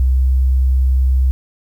sine tone with pitch glide, 64.5 to 64.91 Hz, C2 to C2, -24 to -13 cents, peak -10 dBFS, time 0-1.31 s, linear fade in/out 0 ms, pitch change +11 cents, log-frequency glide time 0.16-0.25 s, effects 8-bit

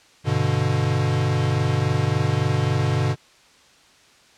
square chord, G major, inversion none, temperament equal with one note detuned, 99.6 / 123.47 / 146.83 Hz, G2 / B2 / D3, +28 / 0 / 0 cents, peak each -25 / -23 / -24 dBFS, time 0.24-3.16 s, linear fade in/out 50 ms, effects white hiss -53 dBFS RMS until 4.37 s + low-pass 6000 Hz 12 dB/octave

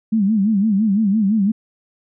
sine tone with vibrato, 207.7 Hz, G#3, in tune, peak -13 dBFS, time 0.12-1.52 s, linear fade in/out 10 ms, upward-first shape sine, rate 5.9 Hz, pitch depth 140 cents each way, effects none

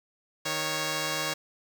5% pulse tone pair together, 155.9 / 552.2 Hz, D#3 / C#5, +4 / -7 cents, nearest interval octave + minor seventh, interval 2189 cents, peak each -22 / -18 dBFS, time 0.45-1.34 s, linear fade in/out 10 ms, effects none

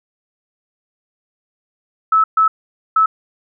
sine tone bursts at uneven times, 1303 Hz, E6, 20 cents flat, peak -9 dBFS, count 3, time 2.12-2.24 / 2.37-2.48 / 2.96-3.06 s, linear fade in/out 5 ms, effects none

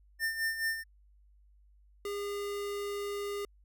square tone with tremolo, 1800 Hz, A6, 39 cents sharp, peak -29 dBFS, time 0.19-0.84 s, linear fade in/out 50 ms, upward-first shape sine, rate 4.7 Hz, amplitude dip 65%
square tone, 406.2 Hz, G#4, 38 cents flat, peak -35 dBFS, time 2.05-3.45 s, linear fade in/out 2 ms
effects added 50 Hz sine -59 dBFS peak until 3.64 s

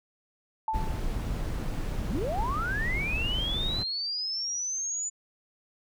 sine tone with exponential decay, 880 Hz, A5, in tune, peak -24 dBFS, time 0.68-1.13 s, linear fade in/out 2 ms, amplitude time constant 97 ms
brown noise, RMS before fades -31 dBFS, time 0.73-3.84 s, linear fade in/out 20 ms
sine linear sweep, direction up, 130.81 to 7040 Hz, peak -29 dBFS, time 2.09-5.1 s, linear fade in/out 20 ms
effects none

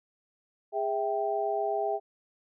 sine tone cluster, 410.4 / 655 / 783 Hz, G#4 / E5 / G5, -21 / -11 / -2 cents, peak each -31 dBFS, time 0.72-2 s, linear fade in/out 50 ms, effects none

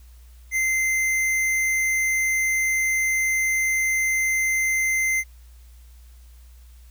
sine tone with tanh clipping, 2077 Hz, C7, 13 cents flat, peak -21 dBFS, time 0.51-5.24 s, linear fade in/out 50 ms, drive 18 dB, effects added 60 Hz sine -44 dBFS peak until 6.9 s + white hiss -59 dBFS RMS until 6.9 s

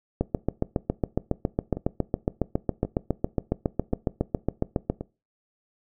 two click trains, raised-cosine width 2 ms, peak -9 / -18 dBFS, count 35 / 4, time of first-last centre 0.21-4.9 / 1.77-5.01 s, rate 7.25 / 0.926 Hz, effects noise-tail reverb RT60 0.3 s tail -21 dB re dry

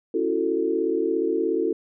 sine chord, F# minor seventh, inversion second, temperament just, 277.5 / 333 / 370 / 444 Hz, C#4 / E4 / F#4 / A4, +2 / +18 / 0 / +16 cents, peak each -31 / -25 / -26 / -25 dBFS, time 0.14-1.73 s, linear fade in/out 5 ms, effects none

